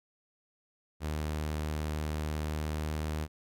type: tone with pitch glide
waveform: sawtooth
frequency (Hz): 76.5 to 77.08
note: D#2 to D#2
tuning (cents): -29 to -16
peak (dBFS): -28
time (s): 1-3.28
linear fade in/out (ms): 50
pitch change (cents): +13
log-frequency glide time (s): 2.4-3.1
effects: none